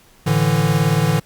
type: chord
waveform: square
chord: A suspended fourth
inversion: none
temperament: equal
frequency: 110 / 146.83 / 164.81 Hz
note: A2 / D3 / E3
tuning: 0 / 0 / 0 cents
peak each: -22 / -18 / -19 dBFS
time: 0.26-1.2 s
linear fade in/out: 10 ms
effects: pink hiss -51 dBFS RMS until 1.25 s + Opus 48 kbps